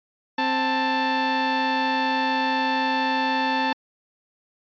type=tone pair together; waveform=sawtooth; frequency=262.5 / 883 Hz; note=C4 / A5; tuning=+6 / +6 cents; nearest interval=octave + major sixth; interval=2100 cents; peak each=-22 / -18 dBFS; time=0.38-3.73 s; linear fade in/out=5 ms; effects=resampled to 11025 Hz